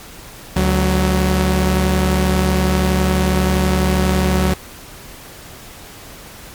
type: tone pair together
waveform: sawtooth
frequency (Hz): 72.3 / 186.34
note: D2 / F#3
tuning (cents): -27 / +13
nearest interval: octave + major third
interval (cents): 1640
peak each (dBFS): -12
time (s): 0.56-4.54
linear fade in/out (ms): 5
effects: pink hiss -37 dBFS RMS until 6.54 s + MP3 96 kbps